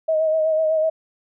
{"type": "tone with vibrato", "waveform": "sine", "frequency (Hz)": 632, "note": "D#5", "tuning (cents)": 27, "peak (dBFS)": -16, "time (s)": [0.08, 0.9], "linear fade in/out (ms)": 10, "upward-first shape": "sine", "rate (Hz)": 8, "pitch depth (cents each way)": 32, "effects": []}